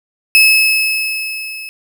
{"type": "tone with level ramp", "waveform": "35% pulse", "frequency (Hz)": 2591, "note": "E7", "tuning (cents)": -30, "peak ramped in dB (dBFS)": [-3, -25], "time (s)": [0.35, 1.69], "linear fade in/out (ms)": 0, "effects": []}